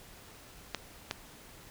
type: clicks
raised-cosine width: 0.2 ms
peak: -15 dBFS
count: 2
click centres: 0.747 / 1.111 s
effects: pink hiss -53 dBFS RMS until 1.7 s